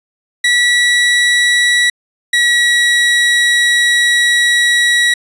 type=tone pair in turn; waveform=30% pulse; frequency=1942 / 1924.1 Hz; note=B6 / B6; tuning=-30 / -46 cents; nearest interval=unison; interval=16 cents; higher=first; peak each=-6 dBFS; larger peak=neither; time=0.44-1.9 / 2.33-5.14 s; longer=second; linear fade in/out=5 ms; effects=resampled to 22050 Hz + 7-bit